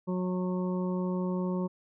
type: harmonic tone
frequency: 182.5 Hz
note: F#3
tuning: 24 cents flat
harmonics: 1 / 2 / 3 / 5 / 6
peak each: -29 / -35 / -39 / -43 / -45 dBFS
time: 0.07-1.68 s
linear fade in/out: 20 ms
effects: none